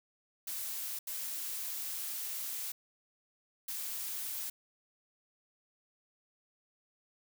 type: noise bursts at uneven times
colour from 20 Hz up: blue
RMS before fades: -39 dBFS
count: 3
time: 0.47-0.99 / 1.07-2.72 / 3.68-4.5 s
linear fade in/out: 5 ms
effects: none